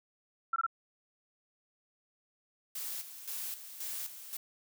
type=tone bursts; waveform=sine; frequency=1350 Hz; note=E6; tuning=41 cents sharp; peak=-28 dBFS; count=3; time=0.53-0.665 s; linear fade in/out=5 ms; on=31 ms; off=21 ms
type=noise with tremolo; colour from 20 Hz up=blue; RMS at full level=-39 dBFS; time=2.75-4.37 s; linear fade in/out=5 ms; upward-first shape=square; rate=1.9 Hz; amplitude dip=65%
effects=none